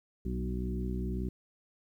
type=harmonic tone with a mistuned harmonic; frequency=61.9 Hz; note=B1; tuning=5 cents sharp; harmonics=1 / 2 / 3 / 4 / 5 / 6; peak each=-34 / -41 / -37 / -42 / -45 / -42 dBFS; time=0.25-1.29 s; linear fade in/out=5 ms; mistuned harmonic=3; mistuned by=+28 cents; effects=11-bit

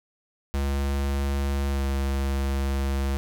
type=tone with pitch glide; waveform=square; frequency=69.5 to 68.38 Hz; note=C#2 to C#2; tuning=+5 to -23 cents; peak=-24 dBFS; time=0.54-3.17 s; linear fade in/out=0 ms; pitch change=-28 cents; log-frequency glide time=1.72-1.82 s; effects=none

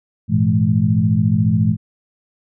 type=tone cluster; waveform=sine; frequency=103.8 / 118 / 166 / 212 Hz; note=G#2 / A#2 / E3 / G#3; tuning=0 / +22 / +12 / +36 cents; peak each=-18 dBFS; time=0.28-1.77 s; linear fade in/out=50 ms; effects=none

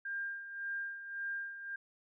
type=tone with tremolo; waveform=sine; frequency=1600 Hz; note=G6; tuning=35 cents sharp; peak=-35 dBFS; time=0.05-1.76 s; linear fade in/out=5 ms; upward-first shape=sine; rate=1.8 Hz; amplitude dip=65%; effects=none

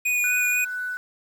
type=tone with vibrato; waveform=square; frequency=2463 Hz; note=D#7; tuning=18 cents flat; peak=-21 dBFS; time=0.05-0.65 s; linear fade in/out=10 ms; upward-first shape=sine; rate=4.1 Hz; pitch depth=12 cents each way
type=tone with tremolo; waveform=sine; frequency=1489 Hz; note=F#6; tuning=11 cents sharp; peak=-26 dBFS; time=0.24-0.97 s; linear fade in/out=0 ms; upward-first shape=sine; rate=2.1 Hz; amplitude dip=30%
effects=8-bit

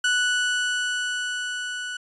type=tone with level ramp; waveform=30% pulse; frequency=1480 Hz; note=F#6; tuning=in tune; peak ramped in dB=-16 to -27 dBFS; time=0.04-1.97 s; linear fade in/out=5 ms; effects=resampled to 24000 Hz

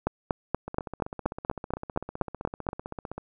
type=two click trains; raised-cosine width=1 ms; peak=-10 / -21 dBFS; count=12 / 40; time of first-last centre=0.07-2.689 / 0.68-3.18 s; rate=4.2 / 15.6 Hz; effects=none

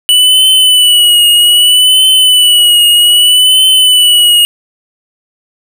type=tone with vibrato; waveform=square; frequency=2960 Hz; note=F#7; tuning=in tune; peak=-4 dBFS; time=0.09-4.45 s; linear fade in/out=0 ms; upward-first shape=triangle; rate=0.63 Hz; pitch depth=58 cents each way; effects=7-bit

